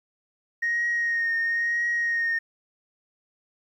sine tone with vibrato, 1864.7 Hz, A#6, in tune, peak -21 dBFS, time 0.62-2.39 s, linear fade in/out 10 ms, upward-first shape triangle, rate 1 Hz, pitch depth 29 cents each way, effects tanh soft clip ceiling -19 dBFS + 10-bit

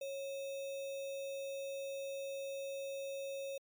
sine tone with sample-and-hold, 549 Hz, C#5, 17 cents flat, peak -39 dBFS, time 0.01-3.58 s, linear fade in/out 5 ms, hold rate 3150 Hz, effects MP3 96 kbps

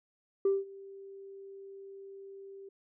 sine tone with ADSR envelope, 392 Hz, G4, in tune, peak -21 dBFS, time 0.45-2.69 s, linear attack 4 ms, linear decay 190 ms, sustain -24 dB, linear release 6 ms, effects tanh soft clip ceiling -21 dBFS

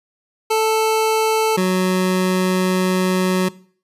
25% pulse tone pair in turn, 440 / 185 Hz, A4 / F#3, 0 / 0 cents, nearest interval octave + minor third, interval 1500 cents, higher first, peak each -11 dBFS, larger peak neither, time 0.5-1.57 / 1.57-3.49 s, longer second, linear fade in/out 10 ms, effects noise-tail reverb RT60 0.5 s tail -20 dB re dry + resampled to 32000 Hz

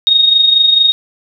sine tone with amplitude modulation, 3729 Hz, A#7, in tune, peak -4 dBFS, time 0.07-0.92 s, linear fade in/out 0 ms, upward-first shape sine, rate 24.5 Hz, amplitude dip 55%, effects none

